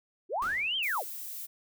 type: linear two-way sweep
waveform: sine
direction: up then down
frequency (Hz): 311.1 to 3233 to 311.1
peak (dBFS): -28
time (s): 0.29-1.04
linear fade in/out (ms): 50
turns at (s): 0.77
type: noise with exponential decay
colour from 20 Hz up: pink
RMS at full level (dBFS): -42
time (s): 0.42-0.98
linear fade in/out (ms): 2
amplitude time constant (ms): 120
type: noise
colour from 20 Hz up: violet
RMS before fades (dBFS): -40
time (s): 0.82-1.47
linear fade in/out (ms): 20
effects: none